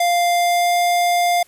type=tone with pitch glide; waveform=square; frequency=698 to 702 Hz; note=F5 to F5; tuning=-1 to +9 cents; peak=-15 dBFS; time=0-1.43 s; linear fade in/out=5 ms; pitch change=+10 cents; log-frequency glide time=0.32-0.76 s; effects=white hiss -53 dBFS RMS until 1.47 s + resampled to 32000 Hz